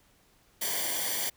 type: noise with comb filter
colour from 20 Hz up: white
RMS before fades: -31 dBFS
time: 0.61-1.3 s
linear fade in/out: 10 ms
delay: 0.76 ms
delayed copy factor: -0.8
effects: pink hiss -64 dBFS RMS until 1.36 s